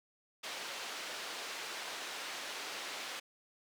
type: band-pass noise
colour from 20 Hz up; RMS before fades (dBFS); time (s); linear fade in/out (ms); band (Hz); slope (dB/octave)
white; -43; 0.43-3.2; 10; 370 to 4200; 12
effects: none